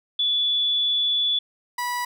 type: tone pair in turn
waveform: sine / 30% pulse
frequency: 3443 / 978 Hz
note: A7 / B5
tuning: -38 / -17 cents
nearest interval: octave + minor seventh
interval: 2179 cents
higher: first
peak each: -19 / -22 dBFS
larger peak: first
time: 0.19-1.39 / 1.78-2.05 s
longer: first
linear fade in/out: 5 ms
effects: none